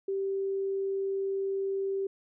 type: tone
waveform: sine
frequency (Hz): 390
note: G4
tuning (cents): -9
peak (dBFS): -28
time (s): 0.08-2.07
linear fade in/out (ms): 5
effects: none